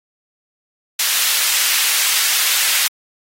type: high-pass noise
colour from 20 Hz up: pink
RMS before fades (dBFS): -17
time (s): 0.99-2.88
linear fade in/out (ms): 5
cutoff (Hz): 2200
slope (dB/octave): 12
effects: AAC 48 kbps